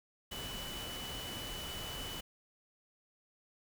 sine tone in noise, 2975 Hz, F#7, 9 cents sharp, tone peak -44 dBFS, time 0.31-2.21 s, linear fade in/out 10 ms, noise pink, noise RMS -44 dBFS, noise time 0.31-2.21 s, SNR -3 dB, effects none

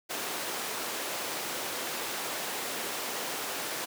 pink high-pass noise, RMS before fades -35 dBFS, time 0.09-3.86 s, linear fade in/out 20 ms, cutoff 380 Hz, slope 12 dB/octave, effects none

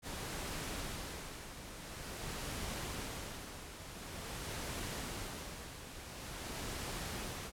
pink noise with tremolo, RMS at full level -41 dBFS, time 0.02-7.52 s, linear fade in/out 50 ms, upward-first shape sine, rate 0.47 Hz, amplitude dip 60%, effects low-pass 12000 Hz 12 dB/octave

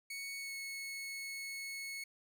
sawtooth tone with pitch glide, 2220 to 2197 Hz, C#7 to C#7, +2 to -16 cents, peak -38 dBFS, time 0.1-2.04 s, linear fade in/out 5 ms, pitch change -18 cents, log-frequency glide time 0.38-0.53 s, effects none

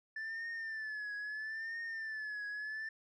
sine tone with vibrato, 1753 Hz, A6, 7 cents flat, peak -36 dBFS, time 0.16-2.89 s, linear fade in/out 5 ms, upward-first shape triangle, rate 0.76 Hz, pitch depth 92 cents each way, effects tanh soft clip ceiling -38 dBFS

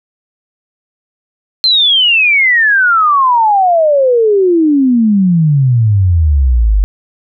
sine exponential sweep, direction down, 4186 to 47.12 Hz, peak -6 dBFS, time 1.64-6.84 s, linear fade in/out 0 ms, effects none

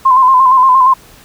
sine tone with vibrato, 1037 Hz, C6, 16 cents flat, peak -4 dBFS, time 0.05-0.94 s, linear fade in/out 10 ms, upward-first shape square, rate 8.6 Hz, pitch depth 44 cents each way, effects pink hiss -41 dBFS RMS until 1.24 s

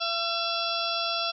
harmonic tone with a mistuned harmonic, 677 Hz, E5, 46 cents sharp, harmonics 1 / 2 / 4 / 5 / 6 / 7 / 8, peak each -33 / -32 / -35 / -32 / -37 / -35 / -36 dBFS, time 0-1.32 s, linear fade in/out 20 ms, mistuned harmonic 4, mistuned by -18 cents, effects none

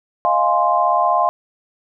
sine chord, F minor seventh, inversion third, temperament equal, 622.3 / 698.5 / 830.6 / 1046.5 Hz, Eb5 / F5 / Ab5 / C6, 0 / 0 / 0 / 0 cents, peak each -22 / -17 / -21 / -17 dBFS, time 0.25-1.29 s, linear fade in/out 0 ms, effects none

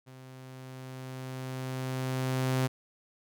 sawtooth tone with level ramp, 130 Hz, C3, 11 cents flat, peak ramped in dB -44 to -21 dBFS, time 0.06-2.68 s, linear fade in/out 20 ms, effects none

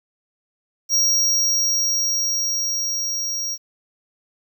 square tone with level ramp, 5640 Hz, F8, 16 cents sharp, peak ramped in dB -15 to -24 dBFS, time 0.89-3.58 s, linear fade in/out 50 ms, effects 9-bit

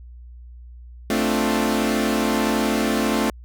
sawtooth chord, D minor seventh, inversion second, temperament equal, 220 / 261.6 / 293.7 / 349.2 Hz, A3 / C4 / D4 / F4, 0 / 0 / 0 / 0 cents, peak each -18 / -21 / -22 / -23 dBFS, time 1.1-3.3 s, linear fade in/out 2 ms, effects added 60 Hz sine -38 dBFS peak until 3.44 s

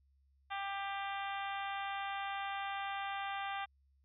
harmonic tone, 395.5 Hz, G4, 15 cents sharp, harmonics 2 / 3 / 4 / 5 / 6 / 7 / 8 / 9, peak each -40 / -44 / -46 / -48 / -50 / -51 / -52 / -53 dBFS, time 0.5-3.66 s, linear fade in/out 20 ms, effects added 68 Hz sine -68 dBFS peak until 4.04 s

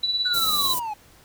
sine tone with tremolo, 3951 Hz, B7, in tune, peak -19 dBFS, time 0.03-0.74 s, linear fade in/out 5 ms, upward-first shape sine, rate 18 Hz, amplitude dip 55%
triangle linear sweep, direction down, 1499 to 822 Hz, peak -25 dBFS, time 0.25-0.94 s, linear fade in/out 10 ms
white band-stop noise, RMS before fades -27 dBFS, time 0.33-0.8 s, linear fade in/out 20 ms, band 510 to 8200 Hz, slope 12 dB/octave
effects pink hiss -53 dBFS RMS until 1.24 s

